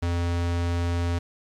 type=tone; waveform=square; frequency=86.2 Hz; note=F2; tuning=22 cents flat; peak=-24 dBFS; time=0.02-1.19 s; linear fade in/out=10 ms; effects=low-pass 7000 Hz 12 dB/octave + 9-bit